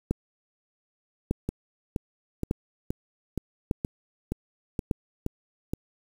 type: two click trains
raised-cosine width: 3 ms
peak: -11 / -15 dBFS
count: 5 / 10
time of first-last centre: 0.11-4.912 / 1.49-5.735 s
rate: 0.833 / 2.12 Hz
effects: 7-bit